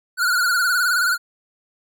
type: tone with vibrato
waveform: square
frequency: 1443 Hz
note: F#6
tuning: 44 cents flat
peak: -17 dBFS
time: 0.17-1.18 s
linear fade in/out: 50 ms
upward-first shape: sine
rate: 19 Hz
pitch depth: 78 cents each way
effects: none